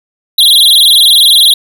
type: tone with vibrato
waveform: square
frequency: 3611 Hz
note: A7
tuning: 44 cents sharp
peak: -3 dBFS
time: 0.38-1.54 s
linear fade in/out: 5 ms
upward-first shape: sine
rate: 20 Hz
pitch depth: 210 cents each way
effects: none